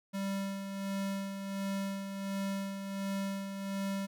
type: tone with tremolo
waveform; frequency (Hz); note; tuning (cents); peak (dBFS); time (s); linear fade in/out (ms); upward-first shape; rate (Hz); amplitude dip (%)
square; 196; G3; 0; -33; 0.13-4.07; 20; sine; 1.4; 50
effects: none